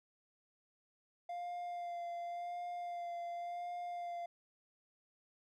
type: tone with vibrato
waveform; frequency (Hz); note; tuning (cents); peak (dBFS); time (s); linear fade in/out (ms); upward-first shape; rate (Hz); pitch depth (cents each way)
triangle; 698; F5; -1; -38; 1.29-4.26; 5; sine; 0.91; 18
effects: none